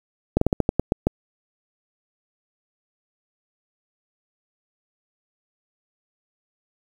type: slowing click train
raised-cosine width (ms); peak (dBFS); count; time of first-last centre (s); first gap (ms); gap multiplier
2; -4; 9; 0.37-1.07; 44; 1.19
effects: 7-bit